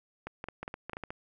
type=clicks; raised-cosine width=0.5 ms; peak=-23 dBFS; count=11; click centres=0.27 / 0.441 / 0.486 / 0.63 / 0.679 / 0.741 / 0.896 / 0.933 / 0.969 / 1.037 / 1.105 s; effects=none